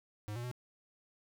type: tone with pitch steps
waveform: square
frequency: 105.1 / 120 / 123.8 Hz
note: G#2 / B2 / B2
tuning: +21 / -49 / +5 cents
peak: -39 dBFS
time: 0.28-0.514 s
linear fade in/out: 0 ms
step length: 78 ms
effects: none